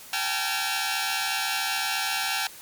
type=tone cluster; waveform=10% pulse; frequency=773 / 847 / 915 / 1370 Hz; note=G5 / G#5 / A#5 / F6; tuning=-24 / +34 / -32 / -34 cents; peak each=-21 / -22 / -27 / -23 dBFS; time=0.13-2.47 s; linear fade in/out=2 ms; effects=white hiss -45 dBFS RMS until 2.61 s + MP3 96 kbps